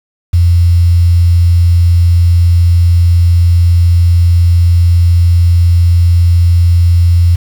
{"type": "tone with quantisation", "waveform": "sine", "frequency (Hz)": 86.4, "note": "F2", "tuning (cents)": -18, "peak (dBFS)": -4, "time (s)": [0.33, 7.36], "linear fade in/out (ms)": 10, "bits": 5, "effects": []}